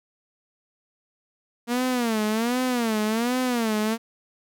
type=tone with vibrato; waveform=sawtooth; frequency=233.1 Hz; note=A#3; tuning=in tune; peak=-18 dBFS; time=1.67-3.98 s; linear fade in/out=50 ms; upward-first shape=sine; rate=1.3 Hz; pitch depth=160 cents each way; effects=none